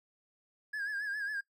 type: tone with vibrato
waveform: triangle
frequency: 1661.2 Hz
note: G#6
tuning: in tune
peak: -31 dBFS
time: 0.73-1.41 s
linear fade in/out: 10 ms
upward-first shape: sine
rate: 7.3 Hz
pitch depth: 71 cents each way
effects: noise-tail reverb RT60 0.1 s tail -19 dB re dry + tanh soft clip ceiling -27 dBFS